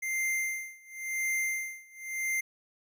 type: tone with tremolo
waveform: square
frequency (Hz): 2093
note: C7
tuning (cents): 0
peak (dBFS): -28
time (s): 0.02-2.41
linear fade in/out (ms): 10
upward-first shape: sine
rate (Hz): 0.94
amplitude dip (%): 95
effects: none